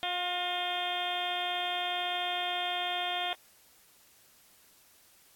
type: harmonic tone with a mistuned harmonic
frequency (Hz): 355.9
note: F4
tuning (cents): +33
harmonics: 1 / 2 / 3 / 4 / 5 / 6 / 7 / 8 / 9 / 10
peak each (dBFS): -46 / -34 / -44 / -42 / -43 / -43 / -42 / -46 / -36 / -39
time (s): 0.03-3.33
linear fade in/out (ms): 0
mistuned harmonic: 5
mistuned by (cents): +35
effects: white hiss -61 dBFS RMS until 5.35 s + AAC 64 kbps